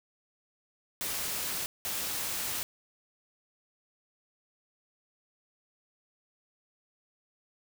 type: noise bursts at uneven times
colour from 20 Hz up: white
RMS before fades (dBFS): -34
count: 2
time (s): 1.01-1.66 / 1.85-2.63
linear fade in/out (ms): 0
effects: none